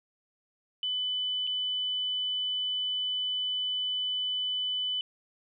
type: tone with dropouts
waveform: sine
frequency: 3000 Hz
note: F#7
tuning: 23 cents sharp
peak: -28 dBFS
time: 0.83-5.01 s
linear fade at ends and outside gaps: 1 ms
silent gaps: 1.469-1.473 s
effects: none